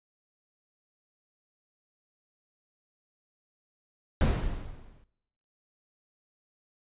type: noise with exponential decay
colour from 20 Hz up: brown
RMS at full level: -19 dBFS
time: 4.21-5.04 s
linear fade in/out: 1 ms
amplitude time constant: 180 ms
effects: noise-tail reverb RT60 0.9 s tail -21 dB re dry + resampled to 8000 Hz